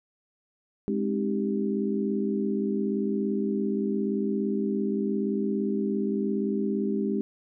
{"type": "chord", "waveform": "sine", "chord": "Ab major seventh", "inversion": "none", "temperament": "equal with one note detuned", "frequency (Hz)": [207.7, 265.1, 311.1, 392], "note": ["Ab3", "C4", "Eb4", "G4"], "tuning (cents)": [0, 23, 0, 0], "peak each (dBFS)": [-27, -33, -33, -30], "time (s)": [0.88, 7.21], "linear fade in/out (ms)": 0, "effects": []}